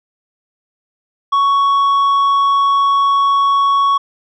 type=tone with tanh clipping; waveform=sine; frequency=1114 Hz; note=C#6; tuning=8 cents sharp; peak=-11 dBFS; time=1.32-3.98 s; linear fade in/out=10 ms; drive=5 dB; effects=none